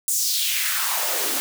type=noise with high-pass filter sweep; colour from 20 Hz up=white; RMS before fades=-23 dBFS; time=0.08-1.4 s; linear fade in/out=0 ms; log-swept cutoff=8100 to 260 Hz; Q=2.5; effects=none